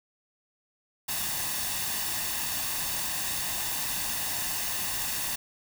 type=noise with comb filter; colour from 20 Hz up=white; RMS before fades=-31 dBFS; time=1.08-5.36 s; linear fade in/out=10 ms; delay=1.1 ms; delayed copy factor=+0.55; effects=none